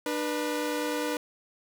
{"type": "tone pair together", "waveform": "sawtooth", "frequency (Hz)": [299.2, 488.6], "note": ["D4", "B4"], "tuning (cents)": [32, -19], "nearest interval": "minor sixth", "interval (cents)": 849, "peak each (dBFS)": -27, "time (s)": [0.06, 1.17], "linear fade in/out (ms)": 2, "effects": []}